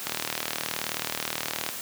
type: click train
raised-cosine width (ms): 0.2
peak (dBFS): -10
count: 64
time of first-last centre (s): 0.07-1.69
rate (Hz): 38.9
effects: white hiss -36 dBFS RMS until 1.81 s + high-pass 100 Hz 12 dB/octave